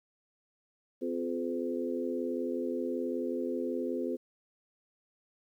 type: harmonic tone with a mistuned harmonic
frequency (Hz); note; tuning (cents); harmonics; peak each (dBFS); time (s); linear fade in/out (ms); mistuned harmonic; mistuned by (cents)
85.3; F2; -40; 3 / 4 / 5 / 6; -35 / -36 / -37 / -38; 1.01-4.17; 20; 4; +33
effects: 11-bit